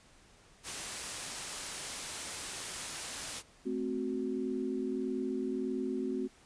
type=noise; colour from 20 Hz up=white; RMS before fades=-39 dBFS; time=0.63-3.43 s; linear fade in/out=50 ms
type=chord; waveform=sine; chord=F# diminished; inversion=first; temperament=equal; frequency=220 / 261.6 / 370 Hz; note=A3 / C4 / F#4; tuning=0 / 0 / 0 cents; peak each=-39 / -35 / -36 dBFS; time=3.65-6.28 s; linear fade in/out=20 ms
effects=pink hiss -61 dBFS RMS until 6.45 s + resampled to 22050 Hz